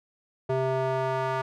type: tone with band-pass filter sweep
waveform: square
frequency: 131.5 Hz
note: C3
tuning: 9 cents sharp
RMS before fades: -27 dBFS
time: 0.49-1.42 s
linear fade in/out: 10 ms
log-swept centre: 530 to 1000 Hz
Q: 1.5
effects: none